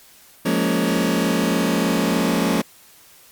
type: chord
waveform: sawtooth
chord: Bb minor seventh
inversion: second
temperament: just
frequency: 174.81 / 209.8 / 233.1 / 279.7 Hz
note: F3 / Ab3 / Bb3 / Db4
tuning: +2 / +18 / 0 / +16 cents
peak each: -19 dBFS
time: 0.45-2.62 s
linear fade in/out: 10 ms
effects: white hiss -49 dBFS RMS until 3.31 s + Opus 48 kbps